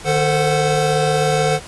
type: tone cluster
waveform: square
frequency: 153 / 442.9 / 519 / 738 Hz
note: D#3 / A4 / C5 / F#5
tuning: -29 / +11 / -14 / -5 cents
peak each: -21 dBFS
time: 0.04-1.6 s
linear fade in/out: 50 ms
effects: pink hiss -36 dBFS RMS until 1.67 s + resampled to 24000 Hz